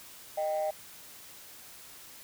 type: tone pair together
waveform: sine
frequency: 616.6 / 784 Hz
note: D#5 / G5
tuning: -16 / 0 cents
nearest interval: major third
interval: 416 cents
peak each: -28 / -32 dBFS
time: 0.37-0.71 s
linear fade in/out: 10 ms
effects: tanh soft clip ceiling -24 dBFS + white hiss -50 dBFS RMS until 2.23 s